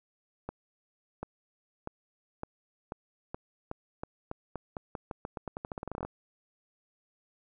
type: accelerating click train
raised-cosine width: 1 ms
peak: -22 dBFS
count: 28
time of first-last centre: 0.49-6.05 s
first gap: 740 ms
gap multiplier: 0.87
effects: none

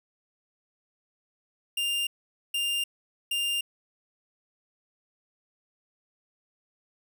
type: tone bursts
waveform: 45% pulse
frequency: 2800 Hz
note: F7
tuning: 4 cents sharp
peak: -26 dBFS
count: 3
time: 1.77-3.61 s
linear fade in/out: 5 ms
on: 300 ms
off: 470 ms
effects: none

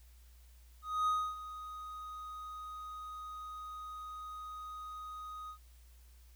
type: tone with ADSR envelope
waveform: triangle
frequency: 1249 Hz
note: D#6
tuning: 6 cents sharp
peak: -26 dBFS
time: 0.82-5.58 s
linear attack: 250 ms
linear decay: 280 ms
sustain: -15 dB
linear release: 84 ms
effects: added 60 Hz sine -56 dBFS peak until 6.35 s + white hiss -68 dBFS RMS until 6.35 s

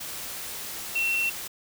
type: tone in noise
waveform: sine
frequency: 2712 Hz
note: E7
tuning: 49 cents sharp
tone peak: -23 dBFS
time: 0.95-1.3 s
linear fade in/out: 10 ms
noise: white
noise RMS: -36 dBFS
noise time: 0-1.48 s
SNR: +10 dB
effects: none

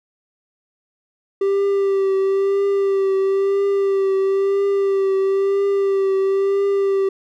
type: tone with vibrato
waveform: triangle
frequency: 392 Hz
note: G4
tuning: in tune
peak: -13 dBFS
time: 1.41-7.09 s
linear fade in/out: 5 ms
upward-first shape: triangle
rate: 1 Hz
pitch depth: 31 cents each way
effects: none

